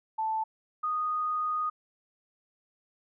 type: tone pair in turn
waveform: sine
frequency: 880 / 1238.4 Hz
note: A5 / D#6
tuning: 0 / -9 cents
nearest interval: tritone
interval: 591 cents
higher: second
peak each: -27 dBFS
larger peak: neither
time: 0.18-0.44 / 0.83-1.7 s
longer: second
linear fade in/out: 10 ms
effects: none